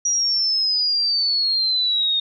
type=exponential sweep; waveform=sine; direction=down; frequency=5790 to 3680 Hz; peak=-17 dBFS; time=0.05-2.2 s; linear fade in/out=5 ms; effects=none